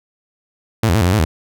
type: tone with pitch steps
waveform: sawtooth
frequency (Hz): 112.1 / 84 / 111.5 / 87.6 / 91.3 / 108.2 / 79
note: A2 / E2 / A2 / F2 / F#2 / A2 / D#2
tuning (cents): +33 / +33 / +23 / +6 / -23 / -29 / +27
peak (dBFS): -8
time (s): 0.83-1.25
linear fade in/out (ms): 5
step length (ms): 60
effects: none